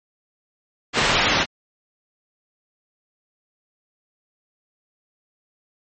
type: low-pass noise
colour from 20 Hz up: white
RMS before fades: -19 dBFS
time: 0.93-1.46 s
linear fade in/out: 50 ms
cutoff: 3200 Hz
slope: 12 dB/octave
effects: MP3 32 kbps